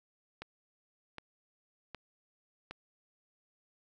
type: click train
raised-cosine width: 0.3 ms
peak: -26 dBFS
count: 4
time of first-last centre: 0.42-2.71 s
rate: 1.31 Hz
effects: none